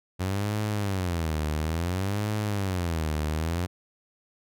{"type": "tone with vibrato", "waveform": "sawtooth", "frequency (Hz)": 90, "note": "F#2", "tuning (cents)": -47, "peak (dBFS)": -22, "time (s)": [0.19, 3.67], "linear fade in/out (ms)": 20, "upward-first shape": "sine", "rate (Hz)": 0.58, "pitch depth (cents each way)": 290, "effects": []}